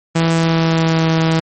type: tone with pitch glide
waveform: sawtooth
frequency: 164.81 to 162.07 Hz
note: E3 to E3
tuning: 0 to -29 cents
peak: -8 dBFS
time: 0.15-1.4 s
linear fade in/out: 10 ms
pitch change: -29 cents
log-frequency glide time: 0.33-1.07 s
effects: MP3 32 kbps